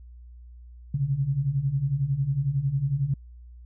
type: beating tone pair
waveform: sine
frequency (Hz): 130.81 / 141.81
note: C3 / C#3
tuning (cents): 0 / +40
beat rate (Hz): 11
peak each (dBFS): -28 / -24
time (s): 0.94-3.14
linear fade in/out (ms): 5
effects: added 60 Hz sine -43 dBFS peak until 3.65 s